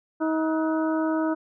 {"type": "harmonic tone with a mistuned harmonic", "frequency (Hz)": 317.4, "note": "D#4", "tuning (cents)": 35, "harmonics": [1, 2, 3, 4, 5], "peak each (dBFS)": [-23, -29, -33, -35, -37], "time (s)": [0.2, 1.35], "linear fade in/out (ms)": 20, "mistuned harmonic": 5, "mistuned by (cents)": -110, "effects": []}